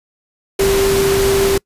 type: tone in noise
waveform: sine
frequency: 392 Hz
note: G4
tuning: in tune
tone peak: -12 dBFS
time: 0.59-1.58 s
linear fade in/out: 5 ms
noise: pink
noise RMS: -19 dBFS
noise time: 0.59-1.58 s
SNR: +4 dB
effects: noise-tail reverb RT60 0.1 s tail -26 dB re dry + resampled to 32000 Hz